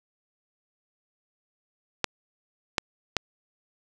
clicks, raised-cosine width 0.2 ms, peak -5 dBFS, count 3, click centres 2.043 / 2.782 / 3.167 s, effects none

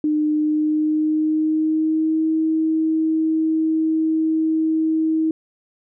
sine tone with pitch glide, 303.5 to 318 Hz, D#4 to D#4, -43 to +38 cents, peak -16 dBFS, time 0.04-5.31 s, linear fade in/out 2 ms, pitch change +81 cents, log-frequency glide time 0.32-2.27 s, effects none

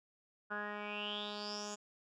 10% pulse tone with low-pass filter sweep, 207.7 Hz, G#3, in tune, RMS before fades -42 dBFS, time 0.5-1.76 s, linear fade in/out 20 ms, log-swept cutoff 1500 to 6900 Hz, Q 10, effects none

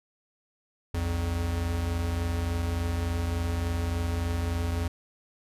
square tone pair together, 61.74 / 85.19 Hz, B1 / F2, 0 / -42 cents, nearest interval tritone, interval 558 cents, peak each -34 / -28 dBFS, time 0.94-4.88 s, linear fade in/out 5 ms, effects resampled to 32000 Hz

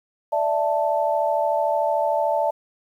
sine chord, D suspended second, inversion none, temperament just, 587.3 / 660.7 / 881 Hz, D5 / E5 / A5, 0 / +4 / +2 cents, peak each -23 dBFS, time 0.32-2.51 s, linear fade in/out 10 ms, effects 9-bit

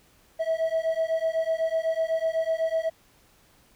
triangle beating tone pair, 645 / 653 Hz, E5 / E5, -38 / -17 cents, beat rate 8 Hz, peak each -24 dBFS, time 0.39-2.9 s, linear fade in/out 20 ms, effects tanh soft clip ceiling -15 dBFS + pink hiss -60 dBFS RMS until 3.75 s

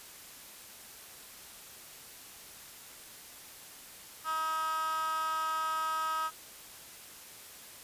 15% pulse tone with high-pass filter, 317.8 Hz, D#4, 37 cents sharp, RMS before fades -33 dBFS, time 4.24-6.31 s, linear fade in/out 50 ms, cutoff 1200 Hz, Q 6.5, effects white hiss -50 dBFS RMS until 7.83 s + resampled to 32000 Hz

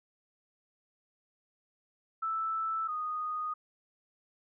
sine tone pair in turn, 1318.5 / 1239.2 Hz, E6 / D#6, 0 / -7 cents, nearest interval minor second, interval 107 cents, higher first, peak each -30 / -32 dBFS, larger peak first, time 2.22-2.88 / 2.88-3.54 s, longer neither, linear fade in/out 10 ms, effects none

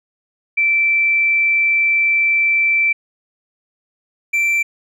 sine / triangle tone pair in turn, 2334 / 2343 Hz, D7 / D7, -11 / -5 cents, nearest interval unison, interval 6 cents, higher second, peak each -12 dBFS, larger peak neither, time 0.57-2.93 / 4.33-4.63 s, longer first, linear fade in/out 10 ms, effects none

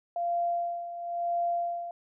sine tone with tremolo, 691 Hz, F5, 19 cents flat, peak -25 dBFS, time 0.16-1.91 s, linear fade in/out 2 ms, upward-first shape sine, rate 0.98 Hz, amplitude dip 70%, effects none

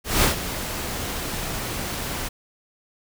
pink noise with ADSR envelope, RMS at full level -17 dBFS, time 0.04-2.29 s, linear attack 190 ms, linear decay 120 ms, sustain -12 dB, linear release 14 ms, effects none

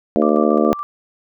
harmonic tone, 75.4 Hz, D2, 46 cents sharp, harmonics 3 / 4 / 5 / 6 / 7 / 8 / 9, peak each -18 / -19 / -20 / -21 / -21 / -22 / -23 dBFS, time 0.16-0.73 s, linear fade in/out 0 ms
sine tone with tremolo, 1174 Hz, D6, 1 cent flat, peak -22 dBFS, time 0.22-0.83 s, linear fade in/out 0 ms, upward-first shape square, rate 7 Hz, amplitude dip 40%
effects none

